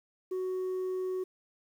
sine tone, 371.4 Hz, F#4, 7 cents sharp, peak -28 dBFS, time 0.31-1.24 s, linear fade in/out 10 ms, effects tanh soft clip ceiling -30 dBFS + 10-bit

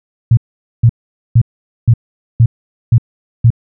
sine tone bursts, 116.3 Hz, A#2, 4 cents flat, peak -3 dBFS, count 7, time 0.31-3.504 s, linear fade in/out 5 ms, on 62 ms, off 460 ms, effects none

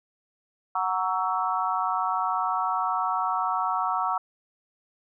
sine chord, F# dominant seventh, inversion none, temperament equal with one note detuned, 740 / 932.3 / 1125.5 / 1318.5 Hz, F#5 / A#5 / C#6 / E6, 0 / 0 / +26 / 0 cents, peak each -29 dBFS, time 0.75-4.18 s, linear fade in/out 5 ms, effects none

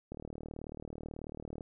click train, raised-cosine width 2 ms, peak -29 dBFS, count 58, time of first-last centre 0.12-1.608 s, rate 38.3 Hz, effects none

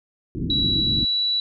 white low-pass noise, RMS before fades -26 dBFS, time 0.35-1.05 s, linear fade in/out 0 ms, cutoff 320 Hz, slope 48 dB/octave
sine tone with pitch glide, 3911 to 3936 Hz, B7 to B7, -18 to -7 cents, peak -19 dBFS, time 0.5-1.4 s, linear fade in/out 2 ms, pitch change +11 cents, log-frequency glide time 0.6-1.27 s
effects none

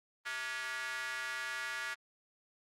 square tone with high-pass filter, 129.3 Hz, C3, 20 cents flat, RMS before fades -39 dBFS, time 0.25-1.95 s, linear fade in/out 20 ms, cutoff 1600 Hz, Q 3.1, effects low-pass 10000 Hz 12 dB/octave + Opus 24 kbps

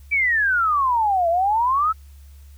sine exponential two-way sweep, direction down then up, 2349 to 659.3 to 1330 Hz, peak -16 dBFS, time 0.11-1.93 s, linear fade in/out 20 ms, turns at 1.29 s, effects added 70 Hz sine -41 dBFS peak until 2.57 s + white hiss -58 dBFS RMS until 2.57 s

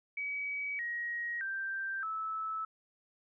sine tone with pitch steps, 2274 / 1890.2 / 1571.2 / 1306.1 Hz, C#7 / A#6 / G6 / E6, +44 / +24 / +4 / -16 cents, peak -34 dBFS, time 0.17-2.65 s, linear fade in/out 5 ms, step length 620 ms, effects none

